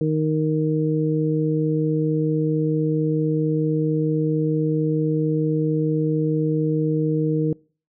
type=harmonic tone; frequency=155.56 Hz; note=D#3; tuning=in tune; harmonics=1 / 2 / 3; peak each=-21 / -23 / -24 dBFS; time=0.01-7.53 s; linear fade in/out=2 ms; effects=noise-tail reverb RT60 0.4 s tail -25 dB re dry